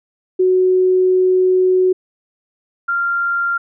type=tone pair in turn; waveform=sine; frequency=370 / 1388.9 Hz; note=F#4 / F6; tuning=0 / -10 cents; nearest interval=octave + major seventh; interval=2290 cents; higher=second; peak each=-10 / -15 dBFS; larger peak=first; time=0.39-1.93 / 2.88-3.58 s; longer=first; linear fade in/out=10 ms; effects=none